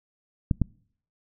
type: clicks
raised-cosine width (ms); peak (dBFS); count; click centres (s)
5; -9; 2; 0.512 / 0.617
effects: noise-tail reverb RT60 0.6 s tail -26 dB re dry